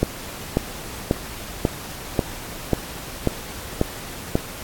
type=click train; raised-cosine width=2 ms; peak=-3 dBFS; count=9; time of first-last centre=0.03-4.354 s; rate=1.85 Hz; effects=pink hiss -35 dBFS RMS until 4.63 s + AAC 64 kbps